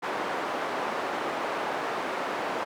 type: band-pass noise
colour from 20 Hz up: white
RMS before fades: -31 dBFS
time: 0.02-2.65 s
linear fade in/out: 20 ms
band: 330 to 1100 Hz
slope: 12 dB/octave
effects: none